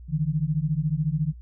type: beating tone pair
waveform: sine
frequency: 146.83 / 160.83 Hz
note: D3 / E3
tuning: 0 / -42 cents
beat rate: 14 Hz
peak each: -25 dBFS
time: 0.08-1.34 s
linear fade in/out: 50 ms
effects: added 60 Hz sine -40 dBFS peak until 1.41 s